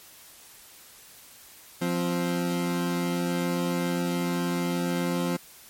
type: tone pair together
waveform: 30% pulse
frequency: 174.61 / 261.6 Hz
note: F3 / C4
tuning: 0 / 0 cents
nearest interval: perfect fifth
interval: 700 cents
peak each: -24 / -27 dBFS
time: 1.81-5.37 s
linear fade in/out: 10 ms
effects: white hiss -50 dBFS RMS until 5.69 s + MP3 64 kbps